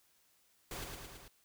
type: noise with echo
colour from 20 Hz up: pink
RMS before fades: -43 dBFS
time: 0.71-0.84 s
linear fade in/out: 2 ms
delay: 110 ms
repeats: 4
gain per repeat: -3 dB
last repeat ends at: 1.28 s
effects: white hiss -71 dBFS RMS until 1.44 s